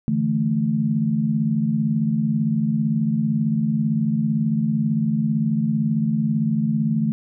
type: chord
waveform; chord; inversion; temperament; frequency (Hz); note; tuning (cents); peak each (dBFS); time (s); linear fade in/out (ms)
sine; D suspended second; none; equal; 146.83 / 164.81 / 220; D3 / E3 / A3; 0 / 0 / 0; -24 / -24 / -20; 0.08-7.12; 0
effects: none